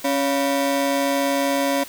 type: ring-modulated tone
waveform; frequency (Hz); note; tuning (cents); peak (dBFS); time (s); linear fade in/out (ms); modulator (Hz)
30% pulse; 419.6; G#4; +18; -13; 0.04-1.84; 10; 143
effects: white hiss -40 dBFS RMS until 1.88 s